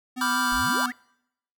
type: tone with vibrato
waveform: square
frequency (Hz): 250.5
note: B3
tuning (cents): +25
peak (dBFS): -31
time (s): 0.16-0.92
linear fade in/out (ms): 20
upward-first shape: sine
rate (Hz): 5.2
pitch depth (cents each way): 25
type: chord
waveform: square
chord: G dominant seventh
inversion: first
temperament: equal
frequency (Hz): 987.8 / 1174.7 / 1396.9 / 1568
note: B5 / D6 / F6 / G6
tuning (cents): 0 / 0 / 0 / 0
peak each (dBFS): -29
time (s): 0.21-0.86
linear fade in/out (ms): 2
type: exponential sweep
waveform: sine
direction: up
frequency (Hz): 30.87 to 2093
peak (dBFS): -33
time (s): 0.52-0.92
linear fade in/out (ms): 0
effects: noise-tail reverb RT60 0.8 s tail -26 dB re dry